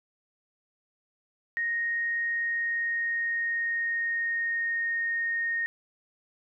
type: tone with pitch glide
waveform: sine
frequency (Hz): 1864.7 to 1851.8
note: A#6 to A#6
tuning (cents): 0 to -12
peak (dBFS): -26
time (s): 1.57-5.66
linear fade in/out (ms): 0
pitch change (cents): -12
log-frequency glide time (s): 2.17-4.98
effects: none